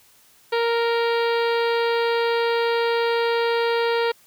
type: harmonic tone with a mistuned harmonic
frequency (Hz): 465.8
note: A#4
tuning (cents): -1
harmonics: 1 / 2 / 3 / 4 / 5 / 6 / 7 / 8 / 9 / 10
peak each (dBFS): -20 / -26 / -30 / -32 / -34 / -36 / -37 / -38 / -39 / -40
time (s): 0.52-4.12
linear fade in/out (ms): 10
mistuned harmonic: 8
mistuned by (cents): +32
effects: white hiss -55 dBFS RMS until 4.26 s